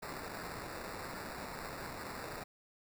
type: noise with sample-and-hold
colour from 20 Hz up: white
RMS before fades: -44 dBFS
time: 0.02-2.44 s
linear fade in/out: 10 ms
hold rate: 3150 Hz
effects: none